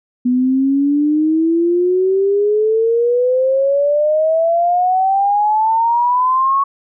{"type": "exponential sweep", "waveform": "sine", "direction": "up", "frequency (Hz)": [245.6, 1112], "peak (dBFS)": -11, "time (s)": [0.25, 6.64], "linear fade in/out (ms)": 10, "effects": []}